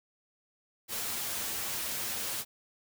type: noise with comb filter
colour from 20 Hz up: white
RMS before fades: -35 dBFS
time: 0.88-2.45 s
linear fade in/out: 50 ms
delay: 8.8 ms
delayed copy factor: +0.5
effects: none